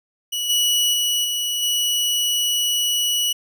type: tone with level steps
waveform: sawtooth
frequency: 2935 Hz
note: F#7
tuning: 15 cents flat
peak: -19 / -13 / -15 / -18 / -15 dBFS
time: 0.32-3.33 s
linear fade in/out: 10 ms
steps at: 0.49 / 0.93 / 1.24 / 1.62 s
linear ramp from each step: 10 ms
effects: none